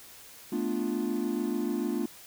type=chord; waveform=triangle; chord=B half-diminished seventh; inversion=third; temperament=equal; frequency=220 / 246.9 / 293.7 / 349.2 Hz; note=A3 / B3 / D4 / F4; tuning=0 / 0 / 0 / 0 cents; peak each=-31 dBFS; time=0.52-2.06 s; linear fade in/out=5 ms; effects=tanh soft clip ceiling -16 dBFS + white hiss -50 dBFS RMS until 2.26 s